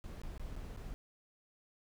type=noise with dropouts; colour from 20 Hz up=brown; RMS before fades=-44 dBFS; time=0.04-0.94 s; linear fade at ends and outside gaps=0 ms; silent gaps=0.216-0.235 / 0.378-0.396 / 0.556-0.564 / 0.764-0.772 s; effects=none